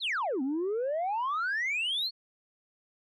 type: exponential two-way sweep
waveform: sine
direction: down then up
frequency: 4435 to 253 to 4435 Hz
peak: -26 dBFS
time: 0-2.11 s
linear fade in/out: 50 ms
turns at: 0.42 s
effects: tanh soft clip ceiling -26 dBFS